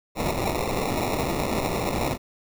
white noise with sample-and-hold, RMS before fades -26 dBFS, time 0.15-2.18 s, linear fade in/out 50 ms, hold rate 1575 Hz, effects none

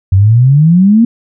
sine exponential sweep, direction up, 91.7 to 238.6 Hz, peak -3 dBFS, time 0.12-1.05 s, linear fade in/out 5 ms, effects none

